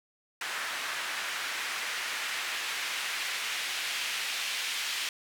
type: noise with band-pass filter sweep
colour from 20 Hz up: white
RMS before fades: -34 dBFS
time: 0.41-5.09 s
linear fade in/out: 2 ms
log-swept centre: 1600 to 2700 Hz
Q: 1.2
effects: none